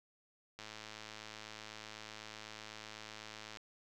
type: click train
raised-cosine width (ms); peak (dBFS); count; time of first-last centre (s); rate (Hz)
0.2; -30; 323; 0.59-3.571; 108
effects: none